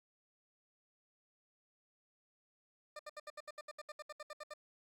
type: tone bursts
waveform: 20% pulse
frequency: 601 Hz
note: D5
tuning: 40 cents sharp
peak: -40 dBFS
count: 16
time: 2.96-4.538 s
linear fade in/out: 5 ms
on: 33 ms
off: 70 ms
effects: low-pass 9000 Hz 12 dB/octave + 12-bit